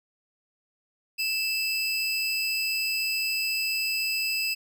square tone pair together, 2642 / 4987 Hz, E7 / D#8, +3 / +3 cents, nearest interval major seventh, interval 1100 cents, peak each -28 / -30 dBFS, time 1.18-4.55 s, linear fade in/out 20 ms, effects none

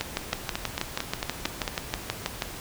two click trains, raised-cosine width 0.2 ms, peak -9 / -10 dBFS, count 16 / 7, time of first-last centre 0.01-2.422 / 0.33-1.678 s, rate 6.22 / 4.45 Hz, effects pink hiss -39 dBFS RMS until 2.6 s

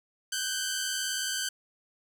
10% pulse tone pair together, 1504.1 / 1583 Hz, F#6 / G6, +28 / +17 cents, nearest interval minor second, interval 89 cents, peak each -24 / -24 dBFS, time 0.32-1.49 s, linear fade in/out 5 ms, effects none

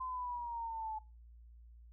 sine exponential sweep, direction down, 1034 to 862 Hz, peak -38 dBFS, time 0-0.99 s, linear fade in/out 10 ms, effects noise-tail reverb RT60 0.3 s tail -21 dB re dry + added 58 Hz sine -54 dBFS peak until 1.92 s

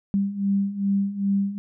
sine beating tone pair, 196.6 / 199.1 Hz, G3 / G3, +5 / +27 cents, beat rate 2.5 Hz, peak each -26 / -22 dBFS, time 0.14-1.58 s, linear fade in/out 0 ms, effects none

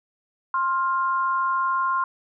sine tone pair together, 1056.8 / 1396.9 Hz, C6 / F6, +17 / 0 cents, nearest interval perfect fourth, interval 483 cents, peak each -21 / -27 dBFS, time 0.54-2.04 s, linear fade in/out 2 ms, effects none

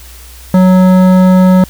sine tone with hard clipping, 185 Hz, F#3, in tune, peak -5 dBFS, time 0.54-1.64 s, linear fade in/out 2 ms, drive 13 dB, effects added 61 Hz sine -32 dBFS peak until 1.69 s + white hiss -36 dBFS RMS until 1.69 s

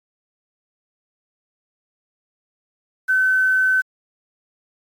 sine tone with quantisation, 1523 Hz, F#6, 50 cents sharp, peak -14 dBFS, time 3.08-3.82 s, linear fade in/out 20 ms, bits 7, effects AAC 64 kbps

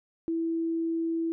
sine tone, 329.6 Hz, E4, in tune, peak -26 dBFS, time 0.28-1.32 s, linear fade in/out 0 ms, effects none

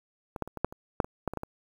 clicks, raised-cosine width 1 ms, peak -22 / -15 / -27 / -23 / -10 / -28 / -8 / -23 / -14 / -21 / -18 / -21 dBFS, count 12, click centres 0.362 / 0.423 / 0.476 / 0.573 / 0.646 / 0.725 / 1.002 / 1.045 / 1.277 / 1.336 / 1.373 / 1.434 s, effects 8-bit

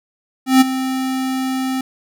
square tone with ADSR envelope, 261.6 Hz, C4, in tune, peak -6 dBFS, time 0.46-1.81 s, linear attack 150 ms, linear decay 19 ms, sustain -13 dB, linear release 3 ms, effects none

